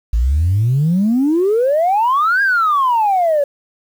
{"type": "exponential two-way sweep", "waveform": "sine", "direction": "up then down", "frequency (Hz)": [53, 1643, 556], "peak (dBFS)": -10, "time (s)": [0.13, 3.44], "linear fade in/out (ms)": 5, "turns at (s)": 2.42, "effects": ["tanh soft clip ceiling -8 dBFS", "7-bit"]}